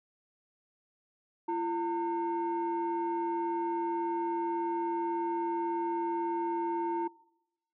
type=tone pair together; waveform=sine; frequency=340 / 909.1 Hz; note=F4 / A#5; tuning=-46 / -44 cents; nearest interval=octave + perfect fourth; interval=1702 cents; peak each=-31 / -30 dBFS; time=1.48-7.08 s; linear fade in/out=10 ms; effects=noise-tail reverb RT60 0.9 s tail -23 dB re dry + tanh soft clip ceiling -25 dBFS